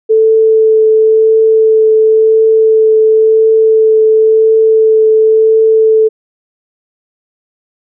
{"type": "tone with vibrato", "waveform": "sine", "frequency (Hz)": 440, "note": "A4", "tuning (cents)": 0, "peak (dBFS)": -4, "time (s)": [0.09, 6.09], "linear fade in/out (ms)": 20, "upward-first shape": "triangle", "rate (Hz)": 0.95, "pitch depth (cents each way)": 11, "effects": []}